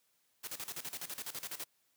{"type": "noise with tremolo", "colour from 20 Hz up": "white", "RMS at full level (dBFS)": -41, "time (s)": [0.43, 1.65], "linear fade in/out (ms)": 20, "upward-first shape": "square", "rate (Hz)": 12, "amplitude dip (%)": 80, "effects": ["white hiss -75 dBFS RMS until 1.96 s", "high-pass 100 Hz 12 dB/octave"]}